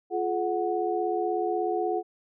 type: tone cluster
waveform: sine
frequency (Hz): 349.3 / 425.7 / 737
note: F4 / G#4 / F#5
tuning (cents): 0 / +43 / -7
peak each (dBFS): -29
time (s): 0.1-2.03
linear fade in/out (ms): 50
effects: none